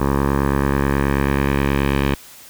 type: tone with low-pass filter sweep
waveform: 10% pulse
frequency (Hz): 69.3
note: C#2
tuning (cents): 0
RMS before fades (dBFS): -18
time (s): 0-2.15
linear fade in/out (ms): 5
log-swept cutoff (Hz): 1200 to 2900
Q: 1.6
effects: white hiss -42 dBFS RMS until 2.49 s